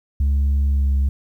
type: tone with pitch glide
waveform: sine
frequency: 69.9 to 68.5 Hz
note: C#2 to C#2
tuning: +15 to -20 cents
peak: -12 dBFS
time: 0.2-1.09 s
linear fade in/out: 5 ms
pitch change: -35 cents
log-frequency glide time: 0.68-0.92 s
effects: tanh soft clip ceiling -14 dBFS + 9-bit